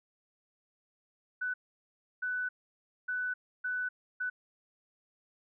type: tone bursts at uneven times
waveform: sine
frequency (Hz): 1494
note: F#6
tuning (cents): +16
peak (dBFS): -31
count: 5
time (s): 1.41-1.54 / 2.22-2.49 / 3.08-3.34 / 3.64-3.89 / 4.2-4.3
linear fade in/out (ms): 10
effects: none